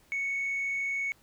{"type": "tone with frequency modulation", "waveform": "sine", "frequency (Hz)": 2217, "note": "C#7", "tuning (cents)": 0, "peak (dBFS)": -27, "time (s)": [0.12, 1.12], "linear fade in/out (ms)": 0, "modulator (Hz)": 37.8, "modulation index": 0.35, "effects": ["tanh soft clip ceiling -26 dBFS", "pink hiss -63 dBFS RMS until 1.22 s"]}